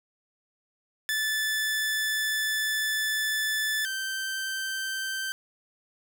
sawtooth tone pair in turn, 1746 / 1555.5 Hz, A6 / G6, -14 / -14 cents, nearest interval major second, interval 200 cents, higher first, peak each -22 / -26 dBFS, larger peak first, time 1.09-3.85 / 3.85-5.32 s, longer first, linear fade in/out 0 ms, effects none

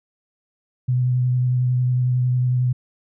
sine tone with vibrato, 125.5 Hz, B2, 28 cents sharp, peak -16 dBFS, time 0.88-2.73 s, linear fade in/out 10 ms, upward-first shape triangle, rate 11 Hz, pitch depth 20 cents each way, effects none

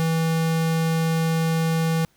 square tone, 162.9 Hz, E3, 20 cents flat, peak -20 dBFS, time 0-2.05 s, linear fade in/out 0 ms, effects pink hiss -62 dBFS RMS until 2.16 s

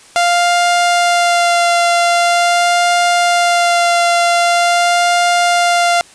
sawtooth tone with vibrato, 696 Hz, F5, 6 cents flat, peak -6 dBFS, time 0.16-6.01 s, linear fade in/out 0 ms, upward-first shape sine, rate 0.44 Hz, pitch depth 12 cents each way, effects white hiss -42 dBFS RMS until 6.14 s + resampled to 22050 Hz

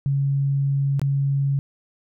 sine tone with dropouts, 138.9 Hz, C#3, 4 cents sharp, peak -18 dBFS, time 0.06-1.59 s, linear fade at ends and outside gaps 0 ms, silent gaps 0.995-1.016 s, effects none

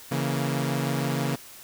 sawtooth chord, A# diminished, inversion first, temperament equal, 138.59 / 164.81 / 233.1 Hz, C#3 / E3 / A#3, 0 / 0 / 0 cents, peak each -23 / -27 / -27 dBFS, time 0.11-1.36 s, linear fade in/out 10 ms, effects white hiss -46 dBFS RMS until 1.63 s

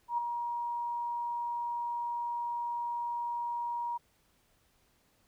sine tone with ADSR envelope, 950 Hz, A#5, 33 cents sharp, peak -26 dBFS, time 0.08-3.98 s, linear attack 100 ms, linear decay 5 ms, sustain -6 dB, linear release 16 ms, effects pink hiss -70 dBFS RMS until 5.27 s

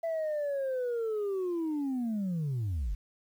sine linear sweep, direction down, 669 to 41.2 Hz, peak -27 dBFS, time 0.03-2.95 s, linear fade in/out 10 ms, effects tanh soft clip ceiling -28 dBFS + 10-bit

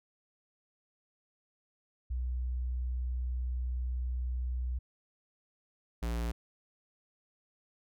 sine / square tone pair in turn, 62.1 / 58 Hz, B1 / A#1, +10 / -8 cents, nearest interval minor second, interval 118 cents, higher first, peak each -31 / -32 dBFS, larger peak first, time 2.1-4.79 / 6.02-6.32 s, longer first, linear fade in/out 10 ms, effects none

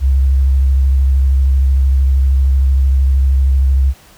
sine tone with vibrato, 67 Hz, C2, 42 cents sharp, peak -8 dBFS, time 0-3.94 s, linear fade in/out 50 ms, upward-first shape sine, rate 13 Hz, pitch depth 35 cents each way, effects pink hiss -44 dBFS RMS until 4.17 s

